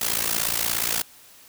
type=noise with amplitude modulation; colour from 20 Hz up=white; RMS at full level=-21 dBFS; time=0.01-1.02 s; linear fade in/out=5 ms; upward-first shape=sine; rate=57 Hz; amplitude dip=85%; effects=white hiss -50 dBFS RMS until 1.48 s